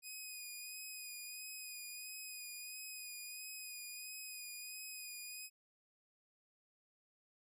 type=tone with vibrato; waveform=10% pulse; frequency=2489 Hz; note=D#7; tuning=in tune; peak=-38 dBFS; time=0.02-5.5 s; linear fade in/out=50 ms; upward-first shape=sine; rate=1.5 Hz; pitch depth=29 cents each way; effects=none